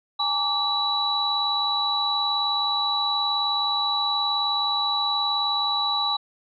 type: tone cluster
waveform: sine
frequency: 824 / 903 / 1158 / 3933 Hz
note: G#5 / A5 / D6 / B7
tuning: -14 / +45 / -25 / -8 cents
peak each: -29 / -32 / -29 / -23 dBFS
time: 0.19-6.17 s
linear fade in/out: 10 ms
effects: none